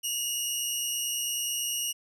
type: tone pair together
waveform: 15% pulse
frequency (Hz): 2762 / 2891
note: F7 / F#7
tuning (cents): -20 / -41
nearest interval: minor second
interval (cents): 79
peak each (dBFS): -30 / -22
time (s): 0.03-1.93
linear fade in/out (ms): 20
effects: none